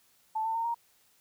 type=tone with pitch steps; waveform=sine; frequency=877 / 895.9 / 915.3 / 935.1 Hz; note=A5 / A5 / A#5 / A#5; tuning=-6 / +31 / -32 / +5 cents; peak=-28 dBFS; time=0.35-0.746 s; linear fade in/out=10 ms; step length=99 ms; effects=white hiss -66 dBFS RMS until 1.2 s